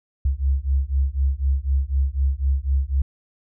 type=beating tone pair; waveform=sine; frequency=66.1 / 70.1 Hz; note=C2 / C#2; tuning=+18 / +20 cents; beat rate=4 Hz; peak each=-21 dBFS; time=0.25-3.02 s; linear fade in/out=5 ms; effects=none